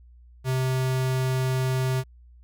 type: tone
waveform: square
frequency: 130 Hz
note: C3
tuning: 11 cents flat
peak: -23 dBFS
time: 0.44-2.04 s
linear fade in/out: 50 ms
effects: added 60 Hz sine -48 dBFS peak until 2.43 s